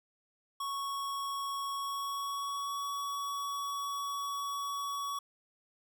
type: tone with pitch glide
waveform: square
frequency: 1108.7 to 1126.8 Hz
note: C#6 to C#6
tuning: 0 to +28 cents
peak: -35 dBFS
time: 0.6-5.19 s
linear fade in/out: 5 ms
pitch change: +28 cents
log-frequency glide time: 1.72-2.83 s
effects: none